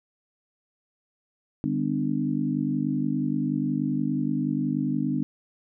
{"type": "harmonic tone with a mistuned harmonic", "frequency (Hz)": 50.5, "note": "G#1", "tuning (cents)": -48, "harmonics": [3, 4, 5, 6], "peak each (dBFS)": [-30, -30, -27, -29], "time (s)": [1.64, 5.23], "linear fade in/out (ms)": 0, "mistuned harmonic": 6, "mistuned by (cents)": -24, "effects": []}